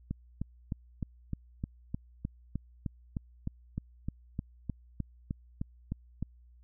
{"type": "click train", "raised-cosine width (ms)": 5, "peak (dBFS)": -21, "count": 21, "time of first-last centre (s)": [0.11, 6.226], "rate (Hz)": 3.27, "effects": ["added 60 Hz sine -55 dBFS peak until 6.63 s"]}